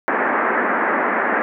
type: band-pass noise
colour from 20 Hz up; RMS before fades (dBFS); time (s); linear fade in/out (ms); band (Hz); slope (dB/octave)
white; -19; 0.08-1.42; 0; 210 to 1900; 48
effects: none